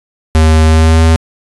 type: tone with pitch glide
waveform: square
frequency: 79.1 to 81.09 Hz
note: D#2 to E2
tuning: +29 to -28 cents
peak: -5 dBFS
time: 0.35-1.16 s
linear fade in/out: 0 ms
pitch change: +43 cents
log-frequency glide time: 0.64-1.03 s
effects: resampled to 24000 Hz